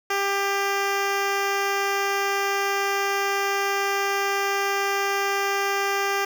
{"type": "tone with notch filter", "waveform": "10% pulse", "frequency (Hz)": 397, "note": "G4", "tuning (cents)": 22, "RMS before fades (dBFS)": -24, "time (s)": [0.1, 6.25], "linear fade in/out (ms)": 5, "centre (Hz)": 9900, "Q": 1.4, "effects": []}